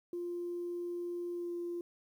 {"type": "tone with pitch glide", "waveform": "sine", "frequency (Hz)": [349.2, 346.6], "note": ["F4", "F4"], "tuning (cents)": [0, -13], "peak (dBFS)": -35, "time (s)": [0.13, 1.81], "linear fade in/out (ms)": 2, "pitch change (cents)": -13, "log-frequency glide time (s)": [1.32, 1.52], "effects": ["tanh soft clip ceiling -31 dBFS", "11-bit"]}